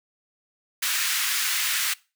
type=high-pass noise; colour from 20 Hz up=pink; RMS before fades=-25 dBFS; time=0.82-1.94 s; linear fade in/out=10 ms; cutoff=1500 Hz; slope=24 dB/octave; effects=noise-tail reverb RT60 0.3 s tail -22 dB re dry